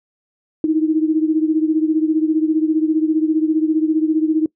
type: beating tone pair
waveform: sine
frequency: 311.1 / 326.1 Hz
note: D#4 / E4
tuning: 0 / -19 cents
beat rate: 15 Hz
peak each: -15 / -19 dBFS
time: 0.64-4.46 s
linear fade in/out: 2 ms
effects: noise-tail reverb RT60 0.1 s tail -23 dB re dry